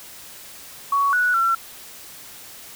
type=tone with pitch steps; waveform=sine; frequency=1120 / 1472 / 1354 Hz; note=C#6 / F#6 / E6; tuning=+18 / -9 / +46 cents; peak=-16 dBFS; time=0.92-1.55 s; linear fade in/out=5 ms; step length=210 ms; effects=white hiss -41 dBFS RMS until 2.75 s